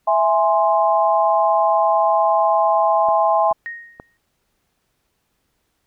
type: chord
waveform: sine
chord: E augmented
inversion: none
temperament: equal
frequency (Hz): 659.3 / 830.6 / 1046.5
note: E5 / G#5 / B#5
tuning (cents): 0 / 0 / 0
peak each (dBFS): -17 / -17 / -19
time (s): 0.07-3.53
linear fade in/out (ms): 10
type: clicks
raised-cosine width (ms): 1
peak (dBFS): -20 / -20 / -20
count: 3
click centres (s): 3.087 / 3.513 / 3.999
type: tone with exponential decay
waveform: sine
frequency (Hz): 1864.7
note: A#6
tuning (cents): 0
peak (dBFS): -24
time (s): 3.66-4.17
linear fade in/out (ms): 0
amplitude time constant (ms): 110
effects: pink hiss -69 dBFS RMS until 5.86 s